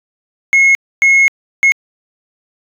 sine tone bursts at uneven times, 2169 Hz, C#7, 38 cents flat, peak -3 dBFS, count 3, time 0.53-0.75 / 1.02-1.28 / 1.63-1.72 s, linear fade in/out 0 ms, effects tanh soft clip ceiling -5 dBFS

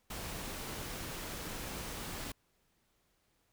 pink noise, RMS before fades -42 dBFS, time 0.1-2.32 s, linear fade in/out 5 ms, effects pink hiss -75 dBFS RMS until 3.52 s

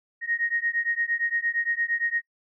sine beating tone pair, 1864.7 / 1873.4 Hz, A#6 / A#6, 0 / +8 cents, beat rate 8.7 Hz, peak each -27 dBFS, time 0.21-2.22 s, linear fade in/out 50 ms, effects noise-tail reverb RT60 0.1 s tail -25 dB re dry

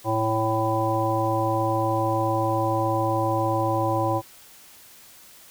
harmonic tone, 110.8 Hz, A2, 13 cents sharp, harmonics 1 / 3 / 5 / 7 / 9, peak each -27 / -27 / -27 / -27 / -27 dBFS, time 0.04-4.22 s, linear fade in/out 50 ms, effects white hiss -49 dBFS RMS until 5.5 s

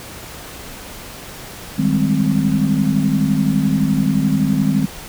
sine chord, Ab major seventh, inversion second, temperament equal, 155.56 / 196 / 207.7 / 261.6 Hz, Eb3 / G3 / Ab3 / C4, 0 / 0 / 0 / 0 cents, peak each -19 dBFS, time 1.78-4.86 s, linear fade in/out 10 ms, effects pink hiss -34 dBFS RMS until 5.08 s

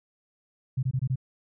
sine tone bursts, 130 Hz, C3, 11 cents flat, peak -23 dBFS, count 5, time 0.77-1.158 s, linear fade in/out 10 ms, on 60 ms, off 22 ms, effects none

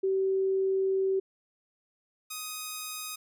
sine / 5% pulse tone pair in turn, 383.9 / 1251.6 Hz, G4 / D#6, -36 / +10 cents, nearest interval octave + minor sixth, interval 2046 cents, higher second, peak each -24 / -24 dBFS, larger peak neither, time 0.03-1.2 / 2.3-3.16 s, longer first, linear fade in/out 10 ms, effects none

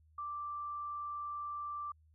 sine tone, 1174.7 Hz, D6, in tune, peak -38 dBFS, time 0.18-1.92 s, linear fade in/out 5 ms, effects added 78 Hz sine -63 dBFS peak until 2.14 s

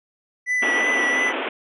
triangle tone with vibrato, 1975.5 Hz, B6, in tune, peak -17 dBFS, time 0.46-1.33 s, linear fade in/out 50 ms, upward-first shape triangle, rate 2.9 Hz, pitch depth 26 cents each way
pink band-pass noise, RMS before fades -26 dBFS, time 0.62-1.49 s, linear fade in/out 5 ms, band 240 to 3300 Hz, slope 96 dB/octave
effects resampled to 24000 Hz

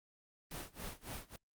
pink noise with tremolo, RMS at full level -43 dBFS, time 0.51-1.36 s, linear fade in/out 2 ms, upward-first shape sine, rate 3.6 Hz, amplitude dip 95%, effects Opus 24 kbps

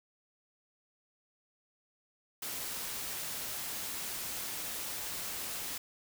white noise, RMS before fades -39 dBFS, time 2.42-5.78 s, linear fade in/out 5 ms, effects none

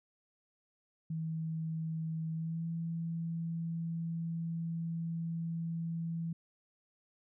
sine tone with pitch glide, 160.8 to 165.89 Hz, E3 to E3, -43 to +11 cents, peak -34 dBFS, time 1.1-6.33 s, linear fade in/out 5 ms, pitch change +54 cents, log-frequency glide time 2.33-2.66 s, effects none

